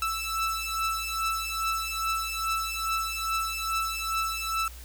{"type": "beating tone pair", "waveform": "sawtooth", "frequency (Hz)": [1318.5, 1320.9], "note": ["E6", "E6"], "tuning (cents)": [0, 3], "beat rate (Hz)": 2.4, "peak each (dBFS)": -27, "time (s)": [0.02, 4.68], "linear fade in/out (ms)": 2, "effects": ["added 60 Hz sine -42 dBFS peak until 4.84 s", "white hiss -49 dBFS RMS until 4.84 s"]}